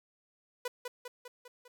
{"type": "tone with echo", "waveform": "sawtooth", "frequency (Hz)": 493.9, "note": "B4", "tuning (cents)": 0, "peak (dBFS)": -29, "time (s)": [0.65, 0.68], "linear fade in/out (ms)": 5, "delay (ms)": 200, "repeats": 5, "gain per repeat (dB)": -4, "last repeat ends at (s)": 1.68, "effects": []}